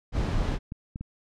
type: noise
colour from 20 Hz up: brown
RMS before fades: -26 dBFS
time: 0.12-0.59 s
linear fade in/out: 50 ms
type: clicks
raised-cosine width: 5 ms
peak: -23 dBFS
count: 5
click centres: 0.407 / 0.494 / 0.721 / 0.959 / 1.01 s
effects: low-pass 6000 Hz 12 dB/octave